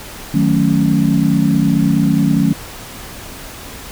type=chord; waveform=sine; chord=D# half-diminished seventh; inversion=none; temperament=equal; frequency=155.56 / 185 / 220 / 277.2 Hz; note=D#3 / F#3 / A3 / C#4; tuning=0 / 0 / 0 / 0 cents; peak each=-16 dBFS; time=0.34-2.53 s; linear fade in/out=5 ms; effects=pink hiss -32 dBFS RMS until 3.91 s